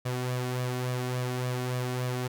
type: tone with flanger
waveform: sawtooth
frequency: 125.6 Hz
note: B2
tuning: 30 cents sharp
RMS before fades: -31 dBFS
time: 0.05-2.28 s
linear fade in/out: 10 ms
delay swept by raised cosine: 1.7 to 2.8 ms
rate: 3.5 Hz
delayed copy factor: +0.55
effects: none